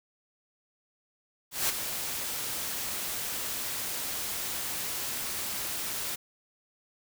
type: noise with ADSR envelope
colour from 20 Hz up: white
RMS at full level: -26 dBFS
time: 1.51-6.16 s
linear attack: 180 ms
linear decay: 15 ms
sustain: -8 dB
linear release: 13 ms
effects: none